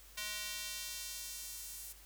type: tone with high-pass filter sweep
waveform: square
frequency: 210.1 Hz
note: G#3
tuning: 20 cents sharp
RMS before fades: -44 dBFS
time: 0.17-1.93 s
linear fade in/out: 10 ms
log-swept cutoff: 2300 to 9100 Hz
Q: 0.77
effects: added 50 Hz sine -59 dBFS peak until 2.05 s + white hiss -59 dBFS RMS until 2.05 s